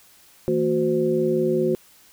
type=tone cluster; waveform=sine; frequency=162.8 / 227.9 / 367.5 / 516 Hz; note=E3 / A#3 / F#4 / C5; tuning=-21 / -39 / -12 / -24 cents; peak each=-28 / -26 / -20 / -26 dBFS; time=0.48-1.75 s; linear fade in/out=0 ms; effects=white hiss -53 dBFS RMS until 2.12 s